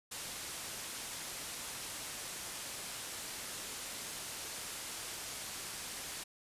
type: low-pass noise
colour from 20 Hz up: white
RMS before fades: -44 dBFS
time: 0.11-6.24 s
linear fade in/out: 10 ms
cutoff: 11000 Hz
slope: 24 dB/octave
effects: resampled to 32000 Hz